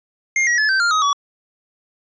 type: tone with pitch steps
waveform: square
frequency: 2120 / 1910.7 / 1722 / 1551.9 / 1398.7 / 1260.6 / 1136.1 Hz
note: C7 / A#6 / A6 / G6 / F6 / D#6 / C#6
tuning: +22 / +42 / -38 / -18 / +2 / +22 / +42 cents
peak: -15 dBFS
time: 0.36-1.13 s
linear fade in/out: 2 ms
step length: 110 ms
effects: resampled to 16000 Hz